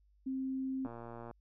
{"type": "tone", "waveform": "sine", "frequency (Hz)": 264.1, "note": "C4", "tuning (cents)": 16, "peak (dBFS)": -34, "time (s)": [0.26, 0.87], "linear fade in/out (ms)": 10}
{"type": "click train", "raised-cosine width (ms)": 1, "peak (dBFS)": -33, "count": 55, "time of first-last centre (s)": [0.85, 1.312], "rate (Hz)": 117}
{"effects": ["added 50 Hz sine -65 dBFS peak until 1.4 s"]}